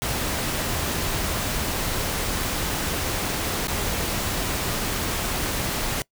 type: noise with dropouts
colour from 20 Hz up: pink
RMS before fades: -26 dBFS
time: 0.02-6.02 s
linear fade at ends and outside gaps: 0 ms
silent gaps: 3.671-3.682 s
effects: noise-tail reverb RT60 0.1 s tail -23 dB re dry